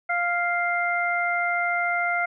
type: harmonic tone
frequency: 698.5 Hz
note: F5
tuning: in tune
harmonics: 1 / 2 / 3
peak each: -26 / -26 / -26 dBFS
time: 0.09-2.26 s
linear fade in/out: 10 ms
effects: none